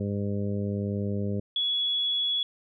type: harmonic tone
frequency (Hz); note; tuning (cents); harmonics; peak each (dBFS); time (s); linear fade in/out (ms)
101.2; G#2; -44; 1 / 2 / 3 / 4 / 5 / 6; -30 / -30 / -40 / -36 / -38 / -44; 0-1.4; 5
type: tone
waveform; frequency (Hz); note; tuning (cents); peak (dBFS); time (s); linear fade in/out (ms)
sine; 3377; G#7; +28; -24; 1.56-2.43; 2
effects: none